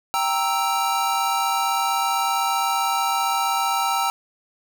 square chord, E diminished, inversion first, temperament equal, 784 / 932.3 / 1318.5 Hz, G5 / Bb5 / E6, 0 / 0 / 0 cents, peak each -25 dBFS, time 0.14-4.1 s, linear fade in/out 0 ms, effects none

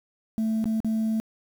sine tone with dropouts, 221 Hz, A3, 8 cents sharp, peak -20 dBFS, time 0.38-1.2 s, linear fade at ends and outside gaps 0 ms, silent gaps 0.642-0.656 / 0.803-0.846 s, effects tanh soft clip ceiling -21 dBFS + 8-bit

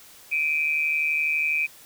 sine tone pair together, 2349 / 2501 Hz, D7 / D#7, 0 / +8 cents, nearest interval minor second, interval 108 cents, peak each -24 dBFS, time 0.31-1.67 s, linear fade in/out 20 ms, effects white hiss -49 dBFS RMS until 1.85 s

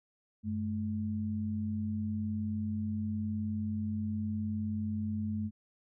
sine tone pair together, 95.6 / 214.7 Hz, G2 / A3, -43 / -42 cents, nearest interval octave + major second, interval 1401 cents, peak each -36 / -33 dBFS, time 0.43-5.51 s, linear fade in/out 50 ms, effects none

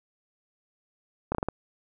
slowing click train, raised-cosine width 1 ms, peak -13 dBFS, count 5, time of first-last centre 1.32-1.486 s, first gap 28 ms, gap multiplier 1.27, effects none

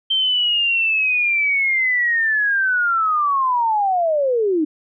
sine linear sweep, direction down, 3136 to 293.7 Hz, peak -15 dBFS, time 0.1-4.65 s, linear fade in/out 10 ms, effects none

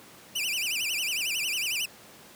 sawtooth tone with vibrato, 2661 Hz, E7, 16 cents sharp, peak -24 dBFS, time 0.35-1.86 s, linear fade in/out 10 ms, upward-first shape sine, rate 11 Hz, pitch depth 230 cents each way, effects pink hiss -50 dBFS RMS until 2.35 s + high-pass 150 Hz 12 dB/octave

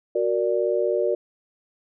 sine chord, Gb augmented, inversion none, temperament equal, 370 / 466.2 / 587.3 Hz, Gb4 / Bb4 / D5, 0 / 0 / 0 cents, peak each -24 dBFS, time 0.15-1.15 s, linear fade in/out 5 ms, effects none

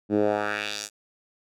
10% pulse tone with band-pass filter sweep, 104.1 Hz, G#2, 5 cents sharp, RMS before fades -26 dBFS, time 0.09-0.9 s, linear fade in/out 50 ms, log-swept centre 260 to 8200 Hz, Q 1.8, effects none

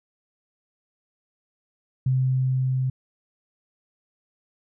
sine tone with level ramp, 130 Hz, C3, 11 cents flat, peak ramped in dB -18 to -21 dBFS, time 2.06-2.9 s, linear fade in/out 5 ms, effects none

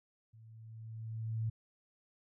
sine tone with level ramp, 111.7 Hz, A2, 27 cents sharp, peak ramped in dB -55 to -31 dBFS, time 0.33-1.5 s, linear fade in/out 10 ms, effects none

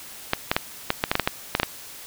clicks, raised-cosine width 0.3 ms, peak -3 dBFS, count 12, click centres 0.334 / 0.515 / 0.565 / 0.904 / 1.039 / 1.115 / 1.154 / 1.197 / 1.275 / 1.551 / 1.599 / 1.632 s, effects white hiss -41 dBFS RMS until 2.06 s

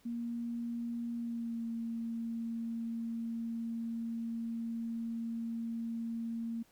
sine tone with pitch glide, 235.2 to 229.8 Hz, A#3 to A#3, +16 to -25 cents, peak -35 dBFS, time 0.05-6.63 s, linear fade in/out 10 ms, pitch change -41 cents, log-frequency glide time 1.17-1.65 s, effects pink hiss -67 dBFS RMS until 6.71 s

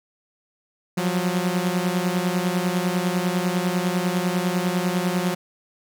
sawtooth beating tone pair, 176.4 / 186.4 Hz, F3 / F#3, +18 / +13 cents, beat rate 10 Hz, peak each -19 / -21 dBFS, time 0.97-5.35 s, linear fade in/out 10 ms, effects none

